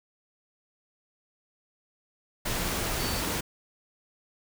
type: tone in noise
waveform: sine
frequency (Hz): 4523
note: C#8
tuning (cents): +34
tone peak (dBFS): -37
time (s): 2.99-3.2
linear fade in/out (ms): 10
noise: pink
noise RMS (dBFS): -30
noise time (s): 2.45-3.41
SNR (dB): -10
effects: none